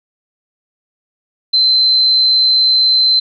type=tone; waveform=sine; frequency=4082 Hz; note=C8; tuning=44 cents flat; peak=-8 dBFS; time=1.53-3.2 s; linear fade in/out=10 ms; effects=none